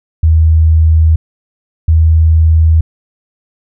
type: tone pair in turn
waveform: sine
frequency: 79.9 / 80.27 Hz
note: D#2 / E2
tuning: +47 / -45 cents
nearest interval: unison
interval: 8 cents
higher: second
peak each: -4 dBFS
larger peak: neither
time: 0.23-1.16 / 1.88-2.81 s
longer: neither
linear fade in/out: 5 ms
effects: none